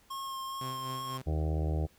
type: tone with vibrato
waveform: square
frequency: 1075 Hz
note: C6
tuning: 47 cents sharp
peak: -37 dBFS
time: 0.1-1.18 s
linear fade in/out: 10 ms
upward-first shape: sine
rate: 2.4 Hz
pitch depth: 15 cents each way
type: tone with tremolo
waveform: sawtooth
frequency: 130 Hz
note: C3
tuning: 11 cents flat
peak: -34 dBFS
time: 0.61-1.22 s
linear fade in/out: 2 ms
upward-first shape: sine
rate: 4.1 Hz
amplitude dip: 55%
type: harmonic tone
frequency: 77.78 Hz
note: D#2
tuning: in tune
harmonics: 1 / 2 / 4 / 5 / 6 / 7 / 8 / 9 / 10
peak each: -29 / -35 / -41 / -43 / -45 / -46 / -47 / -48 / -49 dBFS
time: 1.26-1.87 s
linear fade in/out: 20 ms
effects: pink hiss -64 dBFS RMS until 1.98 s